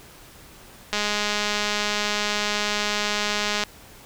click train, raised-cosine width 0.2 ms, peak -7 dBFS, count 564, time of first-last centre 0.93-3.637 s, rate 208 Hz, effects pink hiss -47 dBFS RMS until 4.05 s

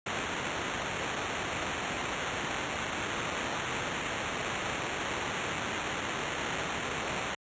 violet noise with sample-and-hold, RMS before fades -34 dBFS, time 0.06-7.35 s, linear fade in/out 5 ms, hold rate 4900 Hz, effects high-pass 60 Hz 12 dB/octave + resampled to 16000 Hz

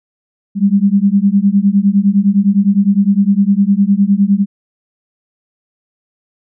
sine beating tone pair, 194.7 / 204.5 Hz, G3 / G#3, -12 / -26 cents, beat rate 9.8 Hz, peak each -11 / -11 dBFS, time 0.55-4.46 s, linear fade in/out 50 ms, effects none

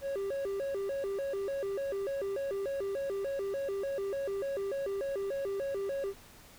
triangle tone with vibrato, 466.2 Hz, A#4, in tune, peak -30 dBFS, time 0.01-6.14 s, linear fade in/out 50 ms, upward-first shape square, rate 3.4 Hz, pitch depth 290 cents each way, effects pink hiss -55 dBFS RMS until 6.58 s

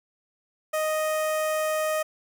sawtooth tone with notch filter, 622.3 Hz, D#5, in tune, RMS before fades -26 dBFS, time 0.73-2.03 s, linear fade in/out 10 ms, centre 4100 Hz, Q 1.2, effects none

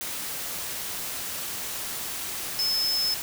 sine tone in noise, 5210 Hz, E8, 21 cents flat, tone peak -23 dBFS, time 2.59-3.14 s, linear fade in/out 0 ms, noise white, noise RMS -33 dBFS, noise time 0.01-3.22 s, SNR +7 dB, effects none

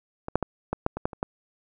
clicks, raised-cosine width 1 ms, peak -18 / -6 / -12 / -12 / -8 / -17 / -10 / -24 / -12 dBFS, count 9, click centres 0.284 / 0.356 / 0.427 / 0.73 / 0.864 / 0.97 / 1.055 / 1.132 / 1.229 s, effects none

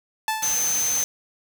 sawtooth tone with exponential decay, 875 Hz, A5, 10 cents flat, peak -16 dBFS, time 0.28-0.79 s, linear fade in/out 1 ms, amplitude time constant 110 ms
white noise, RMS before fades -29 dBFS, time 0.42-1.04 s, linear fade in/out 5 ms
sine tone, 6220 Hz, G8, 14 cents flat, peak -21 dBFS, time 0.43-1.04 s, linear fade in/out 0 ms
effects none

